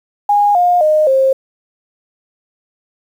sine tone with pitch steps, 821 / 710.6 / 615.1 / 532.4 Hz, G#5 / F5 / D#5 / C5, -20 / +30 / -20 / +30 cents, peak -8 dBFS, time 0.29-1.33 s, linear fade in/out 5 ms, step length 260 ms, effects 7-bit

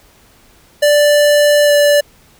square tone with pitch glide, 587.3 to 582.6 Hz, D5 to D5, 0 to -14 cents, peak -8 dBFS, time 0.82-2.01 s, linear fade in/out 10 ms, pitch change -14 cents, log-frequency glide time 1.65-1.71 s, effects pink hiss -48 dBFS RMS until 2.39 s

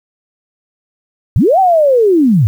sine linear two-way sweep, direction up then down, 73.1 to 784 to 92.7 Hz, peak -6 dBFS, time 1.36-2.47 s, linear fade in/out 0 ms, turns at 1.59 s, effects 7-bit

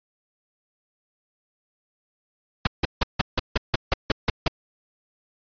pink noise bursts, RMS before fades -19 dBFS, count 11, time 2.65-4.481 s, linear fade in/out 5 ms, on 21 ms, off 160 ms, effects resampled to 11025 Hz

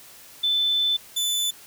sine / sawtooth tone pair in turn, 3520 / 3501 Hz, A7 / A7, 0 / -9 cents, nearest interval unison, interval 9 cents, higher first, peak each -19 dBFS, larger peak neither, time 0.43-0.97 / 1.16-1.51 s, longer first, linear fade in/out 10 ms, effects white hiss -47 dBFS RMS until 1.66 s

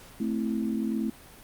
sine chord, A minor, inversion none, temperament equal, 220 / 261.6 / 329.6 Hz, A3 / C4 / E4, 0 / 0 / 0 cents, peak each -28 / -32 / -33 dBFS, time 0.2-1.1 s, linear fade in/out 5 ms, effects pink hiss -50 dBFS RMS until 1.43 s + Opus 48 kbps

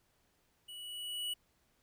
square tone with level ramp, 2939 Hz, F#7, 12 cents flat, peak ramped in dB -47 to -35 dBFS, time 0.68-1.34 s, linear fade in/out 10 ms, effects pink hiss -74 dBFS RMS until 1.82 s

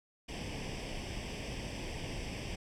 pink noise with comb filter, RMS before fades -40 dBFS, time 0.28-2.56 s, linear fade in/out 10 ms, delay 0.37 ms, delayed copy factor +0.8, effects low-pass 6000 Hz 12 dB/octave

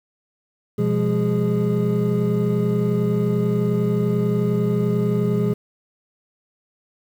triangle tone cluster, 125 / 173.7 / 205 / 413.6 Hz, B2 / F3 / G#3 / G#4, +21 / -9 / -22 / -7 cents, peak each -21 dBFS, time 0.78-5.54 s, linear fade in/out 10 ms, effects 8-bit

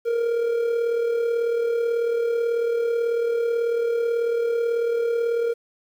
triangle tone with amplitude modulation, 467 Hz, A#4, 3 cents sharp, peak -16 dBFS, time 0.05-5.54 s, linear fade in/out 20 ms, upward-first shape sine, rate 38.2 Hz, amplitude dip 45%, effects 9-bit

